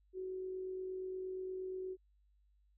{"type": "tone with amplitude modulation", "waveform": "sine", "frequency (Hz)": 373.6, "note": "F#4", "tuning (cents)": 17, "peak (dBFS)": -38, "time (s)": [0.13, 1.97], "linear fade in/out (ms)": 50, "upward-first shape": "sine", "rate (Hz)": 48.5, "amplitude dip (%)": 30, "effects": ["added 50 Hz sine -68 dBFS peak until 2.77 s"]}